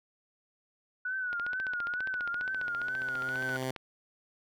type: tone with vibrato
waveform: sine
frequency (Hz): 1469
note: F#6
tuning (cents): -13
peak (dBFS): -31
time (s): 1.05-3.57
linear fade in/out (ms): 5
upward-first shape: triangle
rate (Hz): 2.2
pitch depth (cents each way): 98
type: click train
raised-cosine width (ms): 0.3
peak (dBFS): -25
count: 37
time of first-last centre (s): 1.33-3.762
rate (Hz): 14.8
type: tone with exponential growth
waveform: 10% pulse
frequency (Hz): 130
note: C3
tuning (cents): -11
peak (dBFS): -23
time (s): 2.05-3.71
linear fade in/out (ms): 2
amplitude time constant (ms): 360
effects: none